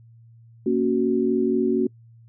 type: chord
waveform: sine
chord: F# major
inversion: first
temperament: equal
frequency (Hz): 233.1 / 277.2 / 370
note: A#3 / C#4 / F#4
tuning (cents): 0 / 0 / 0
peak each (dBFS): -23 / -24 / -21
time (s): 0.66-1.87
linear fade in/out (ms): 5
effects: noise-tail reverb RT60 0.1 s tail -25 dB re dry + added 115 Hz sine -47 dBFS peak until 2.28 s